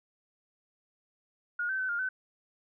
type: tone with pitch steps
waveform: sine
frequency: 1435 / 1542 / 1520 / 1410 / 1517 Hz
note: F6 / G6 / F#6 / F6 / F#6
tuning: +47 / -29 / +46 / +16 / +43 cents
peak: -29 dBFS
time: 1.59-2.09 s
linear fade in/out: 5 ms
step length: 100 ms
effects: none